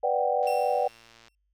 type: chord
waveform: sine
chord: G major seventh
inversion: first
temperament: equal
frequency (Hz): 493.9 / 587.3 / 740 / 784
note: B4 / D5 / F#5 / G5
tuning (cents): 0 / 0 / 0 / 0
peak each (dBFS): -28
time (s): 0.03-0.88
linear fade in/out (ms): 10
type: click train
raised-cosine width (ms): 0.2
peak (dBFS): -35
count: 99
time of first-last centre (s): 0.43-1.282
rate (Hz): 115
type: tone with exponential decay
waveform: sawtooth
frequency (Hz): 2711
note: E7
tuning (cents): +48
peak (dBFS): -33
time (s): 0.47-1.35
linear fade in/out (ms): 1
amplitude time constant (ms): 190
effects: added 50 Hz sine -70 dBFS peak until 1.53 s